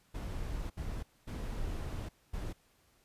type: noise bursts at uneven times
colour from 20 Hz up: brown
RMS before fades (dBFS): -38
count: 4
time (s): 0.14-0.7 / 0.77-1.03 / 1.27-2.09 / 2.33-2.53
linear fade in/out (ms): 10
effects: pink hiss -69 dBFS RMS until 3.04 s + resampled to 32000 Hz